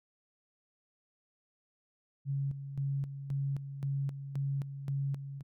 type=tone with tremolo; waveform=sine; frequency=138.59 Hz; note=C#3; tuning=in tune; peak=-30 dBFS; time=2.25-5.43 s; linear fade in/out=50 ms; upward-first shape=square; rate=1.9 Hz; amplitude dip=65%; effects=none